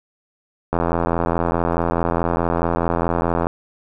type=click train; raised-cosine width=1 ms; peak=-5 dBFS; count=233; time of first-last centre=0.73-3.469 s; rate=84.7 Hz; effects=none